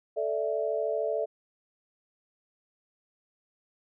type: chord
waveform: sine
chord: A suspended fourth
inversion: none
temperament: just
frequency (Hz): 440 / 586.7 / 660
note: A4 / D5 / E5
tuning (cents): 0 / -2 / +2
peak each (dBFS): -31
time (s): 0.16-1.26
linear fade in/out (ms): 20
effects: none